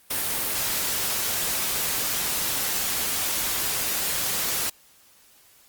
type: noise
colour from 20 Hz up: white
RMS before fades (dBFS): -26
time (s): 0.1-4.7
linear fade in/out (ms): 10
effects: white hiss -56 dBFS RMS until 5.68 s + Opus 32 kbps